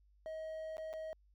triangle tone with dropouts, 634 Hz, D#5, 32 cents sharp, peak -39 dBFS, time 0.26-1.13 s, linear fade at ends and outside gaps 0 ms, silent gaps 0.769-0.781 / 0.93-0.937 s, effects added 50 Hz sine -65 dBFS peak until 1.34 s

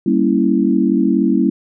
sine chord, G diminished seventh, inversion none, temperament equal, 196 / 233.1 / 277.2 / 329.6 Hz, G3 / Bb3 / Db4 / Fb4, 0 / 0 / 0 / 0 cents, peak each -17 dBFS, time 0.06-1.5 s, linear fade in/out 5 ms, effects none

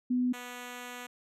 sine / 5% pulse tone pair in turn, 249.2 / 245.8 Hz, B3 / B3, +16 / -8 cents, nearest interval unison, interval 24 cents, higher first, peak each -25 / -29 dBFS, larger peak first, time 0.1-0.33 / 0.33-1.07 s, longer second, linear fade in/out 10 ms, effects resampled to 32000 Hz

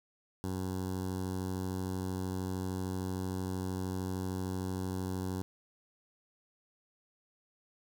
15% pulse tone with notch filter, 93.1 Hz, F#2, 11 cents sharp, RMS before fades -36 dBFS, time 0.44-5.42 s, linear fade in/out 0 ms, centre 2300 Hz, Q 0.6, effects none

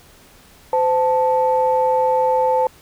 sine tone pair together, 513.4 / 880 Hz, C5 / A5, -33 / 0 cents, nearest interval major sixth, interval 933 cents, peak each -16 dBFS, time 0.73-2.67 s, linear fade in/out 2 ms, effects tanh soft clip ceiling -6 dBFS + pink hiss -48 dBFS RMS until 2.81 s

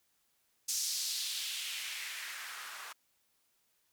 blue noise with band-pass filter sweep, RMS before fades -39 dBFS, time 0.68-2.93 s, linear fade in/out 10 ms, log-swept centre 6100 to 1100 Hz, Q 2, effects white hiss -75 dBFS RMS until 3.92 s

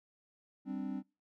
triangle chord, G suspended fourth, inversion none, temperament just, 196 / 261.3 / 294 Hz, G3 / C4 / D4, 0 / -2 / +2 cents, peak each -39 / -37 / -40 dBFS, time 0.65-1.03 s, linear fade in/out 50 ms, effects noise-tail reverb RT60 0.3 s tail -26 dB re dry

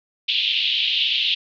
pink band-pass noise, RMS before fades -21 dBFS, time 0.28-1.35 s, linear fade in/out 10 ms, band 2800 to 3700 Hz, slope 48 dB/octave, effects none

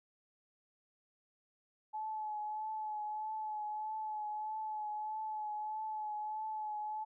sine tone with vibrato, 857 Hz, A5, 46 cents flat, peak -37 dBFS, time 1.93-7.05 s, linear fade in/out 20 ms, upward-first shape triangle, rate 1.6 Hz, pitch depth 30 cents each way, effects none

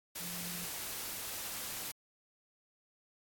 sine tone in noise, 174.61 Hz, F3, in tune, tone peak -47 dBFS, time 0.2-0.65 s, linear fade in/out 10 ms, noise white, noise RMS -41 dBFS, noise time 0.15-1.92 s, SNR -9 dB, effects AAC 64 kbps

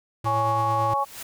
square tone with tremolo, 111.7 Hz, A2, 27 cents sharp, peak -27 dBFS, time 0.24-0.94 s, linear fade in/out 5 ms, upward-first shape triangle, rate 9 Hz, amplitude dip 35%
harmonic tone, 278.1 Hz, C#4, 6 cents sharp, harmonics 2 / 3 / 4, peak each -30 / -24 / -24 dBFS, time 0.25-1.05 s, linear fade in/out 20 ms
white noise with exponential growth, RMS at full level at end -34 dBFS, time 0.77-1.23 s, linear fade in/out 5 ms, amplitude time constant 98 ms
effects none

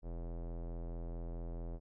square tone with low-pass filter, 42.29 Hz, E1, 45 cents sharp, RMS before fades -42 dBFS, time 0.02-1.8 s, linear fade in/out 50 ms, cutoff 590 Hz, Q 1.6, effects none

